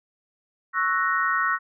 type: chord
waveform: sine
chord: F# dominant seventh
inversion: second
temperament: equal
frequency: 1108.7 / 1318.5 / 1480 / 1864.7 Hz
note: C#6 / E6 / F#6 / A#6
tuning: 0 / 0 / 0 / 0 cents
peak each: -26 dBFS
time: 0.73-1.59 s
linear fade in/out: 50 ms
effects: none